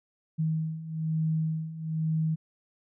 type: beating tone pair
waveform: sine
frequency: 158.1 / 159.2 Hz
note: D#3 / D#3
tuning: +28 / +40 cents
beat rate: 1.1 Hz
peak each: -32 / -28 dBFS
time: 0.38-2.36 s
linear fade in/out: 20 ms
effects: none